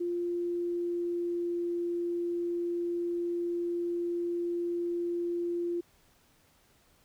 sine tone with pitch glide, 348.5 to 345.9 Hz, F4 to F4, -4 to -17 cents, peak -29 dBFS, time 0-5.81 s, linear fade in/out 10 ms, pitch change -13 cents, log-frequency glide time 0.17-1.71 s, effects pink hiss -65 dBFS RMS until 7.04 s

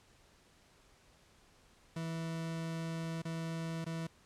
40% pulse tone with dropouts, 163.9 Hz, E3, 10 cents flat, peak -36 dBFS, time 1.96-4.07 s, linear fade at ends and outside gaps 5 ms, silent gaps 3.22-3.251 / 3.845-3.863 s, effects pink hiss -65 dBFS RMS until 4.25 s + low-pass 9000 Hz 12 dB/octave

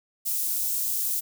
white high-pass noise, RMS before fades -27 dBFS, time 0.25-1.21 s, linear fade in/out 20 ms, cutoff 8600 Hz, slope 12 dB/octave, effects none

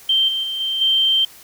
sine tone with level steps, 3136 Hz, G7, in tune, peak -13 / -19 / -22 / -19 / -13 dBFS, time 0.09-1.25 s, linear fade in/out 5 ms, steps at 0.28 / 0.43 / 0.6 / 0.81 s, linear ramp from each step 5 ms, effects white hiss -44 dBFS RMS until 1.43 s

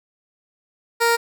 15% pulse tone, 466.4 Hz, A#4, 1 cent sharp, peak -9 dBFS, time 1-1.17 s, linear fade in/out 20 ms, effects none

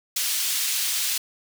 pink high-pass noise, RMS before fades -25 dBFS, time 0.16-1.18 s, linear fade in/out 5 ms, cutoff 3400 Hz, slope 12 dB/octave, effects none

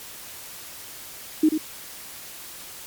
sine tone with echo, 311.1 Hz, D#4, in tune, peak -13 dBFS, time 1.43-1.49 s, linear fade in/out 5 ms, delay 89 ms, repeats 1, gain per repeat -7 dB, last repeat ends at 1.579 s, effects white hiss -40 dBFS RMS until 2.86 s + MP3 96 kbps

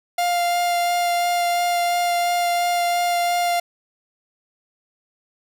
45% pulse tone with vibrato, 700 Hz, F5, 4 cents sharp, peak -18 dBFS, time 0.18-3.6 s, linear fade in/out 5 ms, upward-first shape sine, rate 2.9 Hz, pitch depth 9 cents each way, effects 8-bit

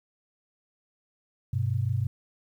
sine tone pair together, 99.5 / 125.65 Hz, G2 / B2, +26 / +30 cents, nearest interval major third, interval 404 cents, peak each -27 dBFS, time 1.53-2.07 s, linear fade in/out 5 ms, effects 10-bit

